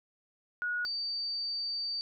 sine tone pair in turn, 1454 / 4616 Hz, F#6 / D8, -31 / -31 cents, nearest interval octave + minor sixth, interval 2000 cents, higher second, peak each -30 / -32 dBFS, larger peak first, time 0.62-0.85 / 0.85-2.01 s, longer second, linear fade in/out 0 ms, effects none

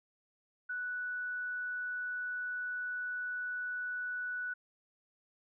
sine tone, 1480 Hz, F#6, in tune, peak -35 dBFS, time 0.69-4.54 s, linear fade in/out 10 ms, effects none

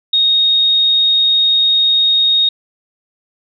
sine tone, 3729 Hz, A#7, in tune, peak -9 dBFS, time 0.13-2.49 s, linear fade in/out 5 ms, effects none

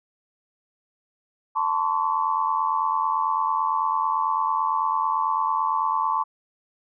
sine tone cluster, 884 / 1040 / 1129 Hz, A5 / C6 / C#6, +8 / -11 / +31 cents, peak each -25 dBFS, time 1.55-6.24 s, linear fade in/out 20 ms, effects none

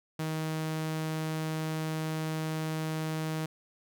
sawtooth tone, 157.8 Hz, D#3, 25 cents sharp, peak -27 dBFS, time 0.19-3.46 s, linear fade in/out 5 ms, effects none

